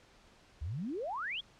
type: exponential sweep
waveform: sine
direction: up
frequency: 66.8 to 3485 Hz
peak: -35 dBFS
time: 0.61-1.41 s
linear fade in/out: 10 ms
effects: pink hiss -62 dBFS RMS until 1.59 s + low-pass 6000 Hz 12 dB/octave

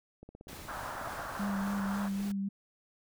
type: click train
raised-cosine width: 2 ms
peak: -35 dBFS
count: 28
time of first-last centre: 0.23-1.857 s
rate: 16.6 Hz
type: noise with tremolo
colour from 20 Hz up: pink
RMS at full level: -46 dBFS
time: 0.48-2.32 s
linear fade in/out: 5 ms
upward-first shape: triangle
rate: 3.5 Hz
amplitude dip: 30%
type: band-pass noise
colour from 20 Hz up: white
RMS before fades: -41 dBFS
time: 0.67-2.09 s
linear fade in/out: 20 ms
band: 550 to 1600 Hz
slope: 48 dB/octave
type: tone with vibrato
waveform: sine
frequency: 198.8 Hz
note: G3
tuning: 25 cents sharp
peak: -31 dBFS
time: 1.39-2.49 s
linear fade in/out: 10 ms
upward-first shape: sine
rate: 3.7 Hz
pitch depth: 24 cents each way
effects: none

